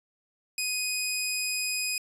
15% pulse tone, 2500 Hz, D#7, 8 cents sharp, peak -21 dBFS, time 0.58-1.98 s, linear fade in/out 2 ms, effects resampled to 32000 Hz

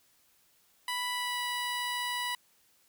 15% pulse tone with pitch glide, 987.8 to 980.4 Hz, B5 to B5, 0 to -13 cents, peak -25 dBFS, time 0.88-2.35 s, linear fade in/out 2 ms, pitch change -13 cents, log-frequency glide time 1.1-1.4 s, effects white hiss -67 dBFS RMS until 2.88 s

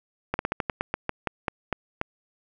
slowing click train, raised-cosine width 0.5 ms, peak -10 dBFS, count 13, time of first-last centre 0.34-2.014 s, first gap 51 ms, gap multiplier 1.17, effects none

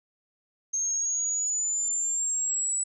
sine exponential sweep, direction up, 6400 to 7902 Hz, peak -25 dBFS, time 0.73-2.84 s, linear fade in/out 10 ms, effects none

